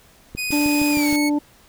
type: click train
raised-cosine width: 3 ms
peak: -18 dBFS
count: 6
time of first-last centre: 0.35-1.128 s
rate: 6.43 Hz
type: tone with pitch glide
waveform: sawtooth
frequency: 2489 to 2205 Hz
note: D#7 to C#7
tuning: 0 to -10 cents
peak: -20 dBFS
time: 0.37-1.3 s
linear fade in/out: 20 ms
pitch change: -210 cents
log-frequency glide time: 0.91-1.08 s
type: noise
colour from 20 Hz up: white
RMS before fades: -32 dBFS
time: 0.51-1.16 s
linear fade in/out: 0 ms
type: harmonic tone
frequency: 293.7 Hz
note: D4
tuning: in tune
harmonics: 1 / 2 / 3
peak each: -17 / -31 / -30 dBFS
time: 0.52-1.39 s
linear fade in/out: 10 ms
effects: pink hiss -52 dBFS RMS until 1.68 s